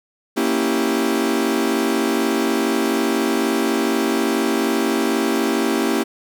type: chord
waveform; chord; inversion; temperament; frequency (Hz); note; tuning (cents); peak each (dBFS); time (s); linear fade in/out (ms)
40% pulse; A# diminished seventh; none; equal; 233.1 / 277.2 / 329.6 / 392; A#3 / C#4 / E4 / G4; 0 / 0 / 0 / 0; -22; 0.36-6.04; 20
effects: none